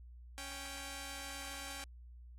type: tone pair together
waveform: 5% pulse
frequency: 277.2 / 784 Hz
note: C#4 / G5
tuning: 0 / 0 cents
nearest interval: octave + tritone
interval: 1800 cents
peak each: -36 / -34 dBFS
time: 0.38-1.84 s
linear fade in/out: 0 ms
effects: added 60 Hz sine -51 dBFS peak until 2.38 s + AAC 64 kbps